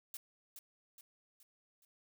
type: noise with echo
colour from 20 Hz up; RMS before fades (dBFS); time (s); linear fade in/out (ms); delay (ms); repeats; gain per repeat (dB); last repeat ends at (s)
blue; -45; 0.14-0.17; 2; 420; 4; -6; 1.85
effects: none